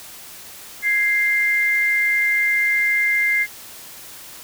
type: tone pair together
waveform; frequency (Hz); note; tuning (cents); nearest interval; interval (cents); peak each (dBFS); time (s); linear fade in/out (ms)
sine; 1663 / 2095; G#6 / C7; +2 / +2; major third; 400; -24 / -16; 0.82-3.47; 50
effects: white hiss -39 dBFS RMS until 4.43 s